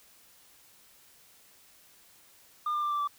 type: tone with pitch steps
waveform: sine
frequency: 1208 / 1196.2 / 1184.5 / 1172.9 / 1161.5 Hz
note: D6 / D6 / D6 / D6 / D6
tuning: +48 / +31 / +14 / -3 / -20 cents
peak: -25 dBFS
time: 2.66-3.075 s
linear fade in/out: 5 ms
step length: 83 ms
effects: tanh soft clip ceiling -26 dBFS + white hiss -59 dBFS RMS until 3.18 s